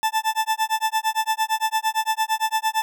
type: tone with tremolo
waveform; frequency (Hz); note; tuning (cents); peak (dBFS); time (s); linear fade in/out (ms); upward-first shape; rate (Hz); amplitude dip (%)
40% pulse; 880; A5; 0; -16; 0.03-2.82; 0; sine; 8.8; 100
effects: none